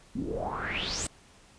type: noise with low-pass filter sweep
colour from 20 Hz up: pink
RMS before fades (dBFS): -33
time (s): 0.15-1.07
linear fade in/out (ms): 5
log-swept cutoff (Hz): 220 to 8700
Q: 7.7
effects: pink hiss -57 dBFS RMS until 1.58 s + resampled to 22050 Hz